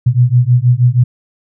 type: beating tone pair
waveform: sine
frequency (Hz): 120.2 / 126.5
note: B2 / B2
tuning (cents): -46 / +42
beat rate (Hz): 6.3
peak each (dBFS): -10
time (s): 0.06-1.04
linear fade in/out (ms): 10
effects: none